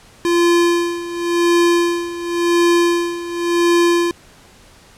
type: tone with tremolo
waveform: square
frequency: 344.3 Hz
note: F4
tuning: 25 cents flat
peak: -11 dBFS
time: 0.25-4.11 s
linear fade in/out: 0 ms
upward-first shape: sine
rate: 0.92 Hz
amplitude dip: 80%
effects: pink hiss -46 dBFS RMS until 4.97 s + low-pass 10000 Hz 12 dB/octave